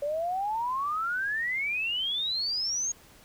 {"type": "exponential sweep", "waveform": "sine", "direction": "up", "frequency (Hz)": [565, 6660], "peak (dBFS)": -27, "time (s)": [0.02, 2.92], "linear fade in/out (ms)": 5, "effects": ["pink hiss -55 dBFS RMS until 3.24 s"]}